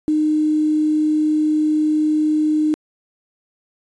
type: tone with quantisation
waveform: sine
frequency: 306.5 Hz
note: D#4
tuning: 26 cents flat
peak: -14 dBFS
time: 0.08-2.74 s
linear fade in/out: 0 ms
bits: 7
effects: resampled to 22050 Hz